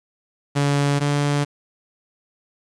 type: tone pair in turn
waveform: sawtooth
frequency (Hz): 142.6 / 144.42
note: C#3 / D3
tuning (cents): +49 / -29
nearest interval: unison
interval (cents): 22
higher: second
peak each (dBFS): -13 / -14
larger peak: first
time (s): 0.55-1 / 1-1.45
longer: neither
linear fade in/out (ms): 20
effects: resampled to 22050 Hz + 7-bit